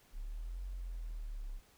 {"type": "linear two-way sweep", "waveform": "sine", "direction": "up then down", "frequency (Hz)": [32.7, 46.19, 32.7], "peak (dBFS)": -39, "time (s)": [0.12, 1.61], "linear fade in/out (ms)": 50, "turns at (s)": 0.65, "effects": ["pink hiss -66 dBFS RMS until 1.77 s"]}